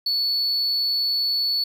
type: tone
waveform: triangle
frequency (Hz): 4435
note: C#8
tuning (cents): 0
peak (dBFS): -18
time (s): 0.06-1.64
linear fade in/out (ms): 5
effects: tanh soft clip ceiling -14 dBFS + 9-bit